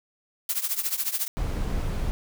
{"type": "noise with tremolo", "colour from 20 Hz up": "blue", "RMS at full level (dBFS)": -24, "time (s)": [0.49, 1.28], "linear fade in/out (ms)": 2, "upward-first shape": "triangle", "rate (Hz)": 14, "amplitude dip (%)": 90}
{"type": "noise", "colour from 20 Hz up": "brown", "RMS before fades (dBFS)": -27, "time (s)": [1.37, 2.11], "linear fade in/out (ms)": 0}
{"effects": []}